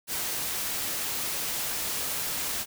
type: noise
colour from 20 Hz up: white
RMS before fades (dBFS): -31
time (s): 0.07-2.66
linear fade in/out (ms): 50
effects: none